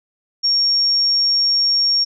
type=tone; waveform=sine; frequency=5540 Hz; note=F8; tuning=15 cents flat; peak=-13 dBFS; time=0.43-2.05 s; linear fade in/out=20 ms; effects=none